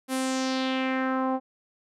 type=tone with low-pass filter sweep; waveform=sawtooth; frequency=261.6 Hz; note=C4; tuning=in tune; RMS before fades=-27 dBFS; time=0.08-1.4 s; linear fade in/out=50 ms; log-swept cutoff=12000 to 800 Hz; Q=2.4; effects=none